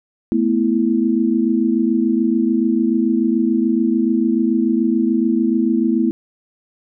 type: chord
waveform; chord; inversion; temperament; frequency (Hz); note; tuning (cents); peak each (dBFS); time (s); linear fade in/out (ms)
sine; A suspended second; none; equal; 220 / 246.9 / 329.6; A3 / B3 / E4; 0 / 0 / 0; -18; 0.32-6.11; 0
effects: none